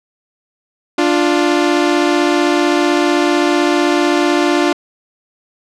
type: tone pair together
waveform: sawtooth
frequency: 294.3 / 350 Hz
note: D4 / F4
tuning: +4 / +4 cents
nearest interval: minor third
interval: 300 cents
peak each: -10 dBFS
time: 0.98-4.73 s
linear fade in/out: 5 ms
effects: low-pass 6000 Hz 12 dB/octave